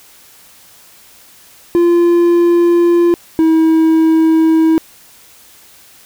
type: tone pair in turn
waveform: triangle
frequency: 344.9 / 321.7 Hz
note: F4 / E4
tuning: -22 / -42 cents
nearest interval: minor second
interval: 120 cents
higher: first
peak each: -5 dBFS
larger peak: neither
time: 1.75-3.14 / 3.39-4.78 s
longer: neither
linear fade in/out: 0 ms
effects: white hiss -43 dBFS RMS until 6.05 s